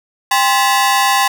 sawtooth ring-modulated tone, 920 Hz, A#5, 23 cents flat, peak -4 dBFS, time 0.31-1.28 s, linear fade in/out 5 ms, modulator 124 Hz, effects none

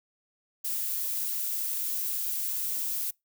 violet noise, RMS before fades -31 dBFS, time 0.64-3.11 s, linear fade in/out 10 ms, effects noise-tail reverb RT60 0.2 s tail -26 dB re dry

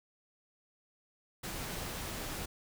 pink noise, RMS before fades -40 dBFS, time 1.43-2.46 s, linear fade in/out 10 ms, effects none

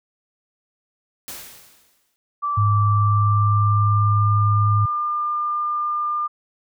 white noise with exponential decay, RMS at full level -32 dBFS, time 1.28-2.16 s, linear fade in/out 0 ms, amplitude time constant 190 ms
sine tone with pitch glide, 1165 to 1201.2 Hz, D6 to D6, -14 to +39 cents, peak -20 dBFS, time 2.42-6.28 s, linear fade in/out 20 ms, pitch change +53 cents, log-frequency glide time 2.86-4.32 s
sine tone, 103.83 Hz, G#2, in tune, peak -15 dBFS, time 2.57-4.86 s, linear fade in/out 10 ms
effects none

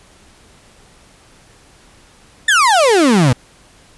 35% pulse exponential sweep, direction down, 1834 to 116.2 Hz, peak -7 dBFS, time 2.48-3.33 s, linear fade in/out 5 ms, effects pink hiss -47 dBFS RMS until 3.97 s + resampled to 24000 Hz

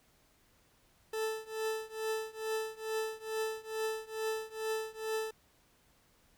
40% pulse tone with tremolo, 439.5 Hz, A4, 2 cents flat, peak -30 dBFS, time 1.13-5.31 s, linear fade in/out 5 ms, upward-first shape triangle, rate 2.3 Hz, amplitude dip 95%, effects pink hiss -68 dBFS RMS until 6.37 s

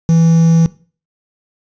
triangle tone with quantisation, 164.81 Hz, E3, in tune, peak -5 dBFS, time 0.09-0.66 s, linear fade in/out 0 ms, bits 5, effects noise-tail reverb RT60 0.4 s tail -19 dB re dry + resampled to 16000 Hz

